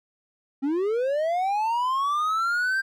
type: linear sweep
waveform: triangle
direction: up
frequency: 261.6 to 1589 Hz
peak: -20 dBFS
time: 0.62-2.82 s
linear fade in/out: 20 ms
effects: none